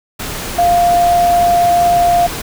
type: tone in noise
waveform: sine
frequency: 698.5 Hz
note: F5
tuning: in tune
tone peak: -8 dBFS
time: 0.58-2.27 s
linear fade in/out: 10 ms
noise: pink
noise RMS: -23 dBFS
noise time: 0.19-2.42 s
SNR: +12 dB
effects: none